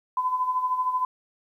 sine tone with tremolo, 1012 Hz, B5, 42 cents sharp, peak -20 dBFS, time 0.17-1.05 s, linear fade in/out 2 ms, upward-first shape sine, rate 13 Hz, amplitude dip 60%, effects 10-bit

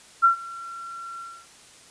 sine tone with ADSR envelope, 1363 Hz, F6, 43 cents flat, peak -11 dBFS, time 0.22-1.47 s, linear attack 25 ms, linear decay 110 ms, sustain -23 dB, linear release 270 ms, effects white hiss -50 dBFS RMS until 1.9 s + resampled to 22050 Hz

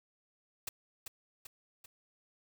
white noise with echo, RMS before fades -38 dBFS, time 0.67-0.69 s, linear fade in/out 5 ms, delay 390 ms, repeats 3, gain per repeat -5 dB, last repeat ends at 1.86 s, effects none

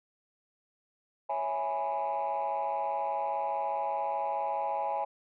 sine chord, C# minor seventh, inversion none, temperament equal, 554.4 / 659.3 / 830.6 / 987.8 Hz, C#5 / E5 / G#5 / B5, 0 / 0 / 0 / 0 cents, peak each -36 / -35 / -30 / -36 dBFS, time 1.29-5.05 s, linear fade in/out 10 ms, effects tanh soft clip ceiling -24 dBFS

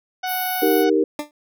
harmonic tone, 740 Hz, F#5, in tune, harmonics 1 / 2 / 3 / 4 / 5 / 6 / 7 / 8, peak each -24 / -30 / -34 / -36 / -38 / -40 / -41 / -42 dBFS, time 0.23-0.9 s, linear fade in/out 10 ms
pink band-pass noise, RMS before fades -29 dBFS, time 0.26-0.85 s, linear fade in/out 50 ms, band 11000 to 16000 Hz, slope 96 dB/octave
sine chord, Eb major, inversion none, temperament equal, 311.1 / 392 / 466.2 Hz, Eb4 / G4 / Bb4, 0 / 0 / 0 cents, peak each -19 dBFS, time 0.62-1.04 s, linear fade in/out 5 ms
20% pulse tone with exponential decay, 296.7 Hz, D4, 18 cents sharp, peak -16 dBFS, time 1.19-1.31 s, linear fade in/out 2 ms, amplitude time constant 26 ms
effects none

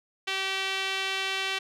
sawtooth tone with band-pass filter, 385 Hz, G4, 31 cents flat, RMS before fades -30 dBFS, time 0.27-1.59 s, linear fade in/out 10 ms, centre 2900 Hz, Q 1.8, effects none

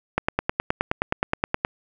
click train, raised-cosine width 0.5 ms, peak -5 dBFS, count 15, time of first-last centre 0.18-1.649 s, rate 9.53 Hz, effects none

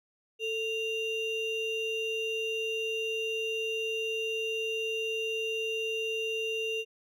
triangle ring-modulated tone, 1614 Hz, G#6, 50 cents flat, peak -25 dBFS, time 0.39-6.85 s, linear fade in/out 50 ms, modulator 1170 Hz, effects none

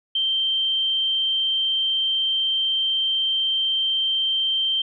sine tone, 3136 Hz, G7, in tune, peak -19 dBFS, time 0.15-4.82 s, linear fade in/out 5 ms, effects none

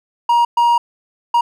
triangle tone bursts at uneven times, 947 Hz, A#5, 27 cents sharp, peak -8 dBFS, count 3, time 0.29-0.45 / 0.57-0.78 / 1.34-1.41 s, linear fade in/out 5 ms, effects none

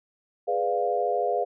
sine chord, G# diminished seventh, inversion none, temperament equal with one note detuned, 415.3 / 493.9 / 587.3 / 700.5 Hz, G#4 / B4 / D5 / F5, 0 / 0 / 0 / +5 cents, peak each -29 / -28 / -31 / -26 dBFS, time 0.47-1.45 s, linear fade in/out 20 ms, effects none

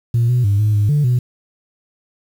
sine tone with pitch steps, 117.8 / 123.6 / 100.8 / 106.4 / 103.6 / 147.3 / 123.9 Hz, A#2 / B2 / G2 / G#2 / G#2 / D3 / B2, +19 / +2 / +49 / +42 / -4 / +6 / +6 cents, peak -10 dBFS, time 0.14-1.19 s, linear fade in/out 5 ms, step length 150 ms, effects tanh soft clip ceiling -9 dBFS + 7-bit

